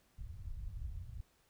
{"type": "low-pass noise", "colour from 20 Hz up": "pink", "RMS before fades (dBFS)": -44, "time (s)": [0.18, 1.21], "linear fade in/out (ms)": 2, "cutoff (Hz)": 100, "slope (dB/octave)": 24, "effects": ["pink hiss -72 dBFS RMS until 1.49 s"]}